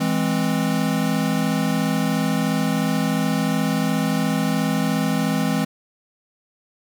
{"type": "chord", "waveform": "square", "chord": "E augmented", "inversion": "none", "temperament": "equal", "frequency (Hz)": [164.81, 207.7, 261.6], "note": ["E3", "G#3", "B#3"], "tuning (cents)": [0, 0, 0], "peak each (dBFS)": -24, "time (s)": [0, 5.65], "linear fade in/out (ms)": 10, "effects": []}